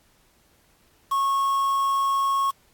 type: tone with quantisation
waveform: triangle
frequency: 1096 Hz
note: C#6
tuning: 20 cents flat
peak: -18 dBFS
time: 1.11-2.51 s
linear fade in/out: 10 ms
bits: 6
effects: pink hiss -61 dBFS RMS until 2.73 s + AAC 64 kbps